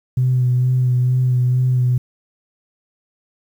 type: tone with vibrato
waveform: sine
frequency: 126.1 Hz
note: B2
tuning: 36 cents sharp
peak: -12 dBFS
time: 0.17-1.98 s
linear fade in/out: 5 ms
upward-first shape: sine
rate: 2.2 Hz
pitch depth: 23 cents each way
effects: tanh soft clip ceiling -8 dBFS + 8-bit